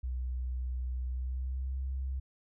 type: tone with pitch glide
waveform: sine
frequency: 62.7 to 65.97 Hz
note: B1 to C2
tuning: +27 to +15 cents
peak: -32 dBFS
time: 0.03-2.2 s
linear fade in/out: 10 ms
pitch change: +88 cents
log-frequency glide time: 1.08-1.78 s
effects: none